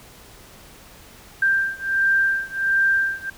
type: beating tone pair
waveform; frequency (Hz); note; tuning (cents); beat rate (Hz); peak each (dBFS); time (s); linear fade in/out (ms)
sine; 1580 / 1581.4; G6 / G6; +13 / +15; 1.4; -20 / -21; 1.42-3.3; 5
effects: pink hiss -46 dBFS RMS until 3.37 s